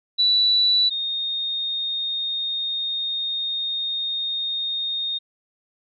sine tone pair in turn, 3951 / 3690 Hz, B7 / A#7, 0 / -18 cents, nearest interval minor second, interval 118 cents, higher first, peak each -15 / -23 dBFS, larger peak first, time 0.18-0.9 / 0.9-5.19 s, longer second, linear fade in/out 20 ms, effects none

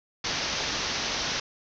white low-pass noise, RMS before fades -30 dBFS, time 0.24-1.4 s, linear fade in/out 5 ms, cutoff 6200 Hz, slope 96 dB/octave, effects none

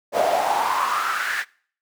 brown noise with high-pass filter sweep, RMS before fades -22 dBFS, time 0.12-1.45 s, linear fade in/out 50 ms, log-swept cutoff 580 to 1800 Hz, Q 6.4, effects noise-tail reverb RT60 0.5 s tail -24 dB re dry

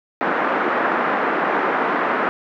white band-pass noise, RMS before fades -20 dBFS, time 0.21-2.29 s, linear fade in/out 0 ms, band 230 to 1600 Hz, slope 24 dB/octave, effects none

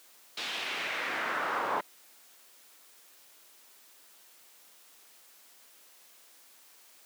brown noise with band-pass filter sweep, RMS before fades -33 dBFS, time 0.37-1.81 s, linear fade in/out 5 ms, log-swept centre 3700 to 1000 Hz, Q 1.9, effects white hiss -58 dBFS RMS until 7.05 s + high-pass 300 Hz 12 dB/octave

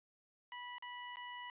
20% pulse tone with dropouts, 980 Hz, B5, 14 cents flat, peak -40 dBFS, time 0.52-1.5 s, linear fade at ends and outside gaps 1 ms, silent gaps 0.783-0.824 / 1.158-1.169 s, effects resampled to 8000 Hz + 13-bit

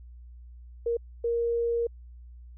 sine tone bursts at uneven times, 468.5 Hz, A#4, 9 cents sharp, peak -24 dBFS, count 2, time 0.86-0.97 / 1.24-1.87 s, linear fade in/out 5 ms, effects added 60 Hz sine -44 dBFS peak until 2.57 s

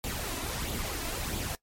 pink noise with flanger, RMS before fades -34 dBFS, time 0.04-1.55 s, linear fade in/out 0 ms, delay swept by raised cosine 0.26 to 3.06 ms, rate 1.5 Hz, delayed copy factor +0.5, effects noise-tail reverb RT60 0.1 s tail -20 dB re dry + MP3 64 kbps

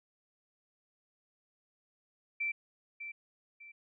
sine tone with echo, 2338 Hz, D7, 8 cents flat, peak -31 dBFS, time 2.4-2.52 s, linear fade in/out 10 ms, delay 600 ms, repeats 2, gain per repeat -9 dB, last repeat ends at 3.72 s, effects none

